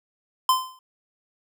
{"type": "tone with exponential decay", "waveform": "square", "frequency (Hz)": 1032, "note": "C6", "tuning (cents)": -24, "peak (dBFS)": -14, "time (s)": [0.49, 0.79], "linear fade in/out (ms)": 2, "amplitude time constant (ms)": 65, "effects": []}